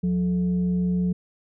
sine tone with frequency modulation, 180 Hz, F#3, 47 cents flat, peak -20 dBFS, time 0.03-1.13 s, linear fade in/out 10 ms, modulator 254 Hz, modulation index 0.32, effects none

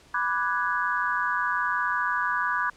sine chord, G# half-diminished seventh, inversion first, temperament equal, 987.8 / 1174.7 / 1480 / 1661.2 Hz, B5 / D6 / F#6 / G#6, 0 / 0 / 0 / 0 cents, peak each -29 dBFS, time 0.14-2.7 s, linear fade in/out 5 ms, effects pink hiss -55 dBFS RMS until 2.76 s + low-pass 8000 Hz 12 dB/octave

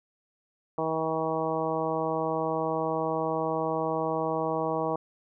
harmonic tone, 160 Hz, D#3, 49 cents sharp, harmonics 1 / 2 / 3 / 4 / 5 / 6 / 7, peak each -37 / -34 / -31 / -32 / -34 / -35 / -36 dBFS, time 0.78-4.96 s, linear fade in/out 2 ms, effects none

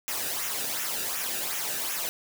white noise with flanger, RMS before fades -31 dBFS, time 0.08-2.09 s, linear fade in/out 0 ms, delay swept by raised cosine 0.22 to 0.95 ms, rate 2.7 Hz, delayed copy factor -0.6, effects none

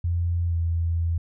sine tone with pitch glide, 86 to 83.84 Hz, F2 to E2, -26 to +30 cents, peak -21 dBFS, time 0.04-1.18 s, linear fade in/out 5 ms, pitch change -44 cents, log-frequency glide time 0.47-0.55 s, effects none

